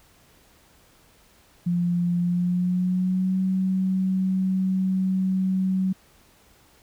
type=tone with pitch glide; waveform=sine; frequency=174.61 to 188.23 Hz; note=F3 to F#3; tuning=0 to +30 cents; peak=-20 dBFS; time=1.66-5.93 s; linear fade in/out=10 ms; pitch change=+130 cents; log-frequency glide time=2.18-3.39 s; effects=pink hiss -57 dBFS RMS until 6.82 s